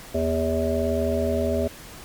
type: harmonic tone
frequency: 81 Hz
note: E2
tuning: 30 cents flat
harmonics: 1 / 3 / 5 / 7 / 8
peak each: -27 / -27 / -27 / -27 / -27 dBFS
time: 0.14-1.68 s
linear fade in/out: 10 ms
effects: pink hiss -42 dBFS RMS until 2.04 s + MP3 96 kbps